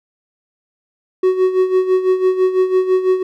triangle tone with tremolo, 372.3 Hz, F#4, 11 cents sharp, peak -7 dBFS, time 1.23-3.23 s, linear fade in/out 5 ms, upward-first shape sine, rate 6 Hz, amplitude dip 70%, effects none

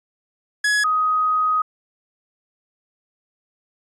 45% pulse / sine tone pair in turn, 1683 / 1254.3 Hz, G#6 / D#6, +23 / +14 cents, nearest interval perfect fourth, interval 509 cents, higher first, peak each -16 dBFS, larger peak neither, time 0.64-0.84 / 0.84-1.62 s, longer second, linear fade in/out 5 ms, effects resampled to 22050 Hz

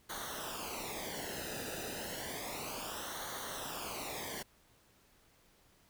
pink noise with flanger, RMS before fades -42 dBFS, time 0.09-4.43 s, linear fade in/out 10 ms, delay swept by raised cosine 0.39 to 0.92 ms, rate 0.31 Hz, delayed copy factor -0.8, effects pink hiss -67 dBFS RMS until 5.89 s

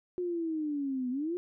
sine linear two-way sweep, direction down then up, 362.5 to 245.4 to 362.5 Hz, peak -30 dBFS, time 0.18-1.37 s, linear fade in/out 0 ms, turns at 1.1 s, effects none

